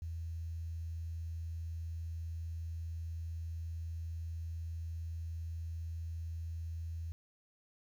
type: tone with quantisation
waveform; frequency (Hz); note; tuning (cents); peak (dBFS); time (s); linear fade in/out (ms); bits
sine; 82.41; E2; 0; -38; 0.02-7.12; 0; 11
effects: none